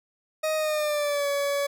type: tone with pitch glide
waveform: 40% pulse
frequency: 625 to 566.5 Hz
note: D#5 to C#5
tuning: +8 to +37 cents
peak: -23 dBFS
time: 0.43-1.67 s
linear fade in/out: 10 ms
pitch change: -171 cents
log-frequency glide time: 0.56-1.28 s
effects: none